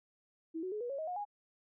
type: tone with pitch steps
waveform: sine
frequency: 324.7 / 370.8 / 423.5 / 483.7 / 552.4 / 630.9 / 720.6 / 822.9 Hz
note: E4 / F#4 / G#4 / B4 / C#5 / D#5 / F#5 / G#5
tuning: -26 / +4 / +34 / -36 / -6 / +24 / -46 / -16 cents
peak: -36 dBFS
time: 0.54-1.252 s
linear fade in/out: 20 ms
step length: 89 ms
effects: none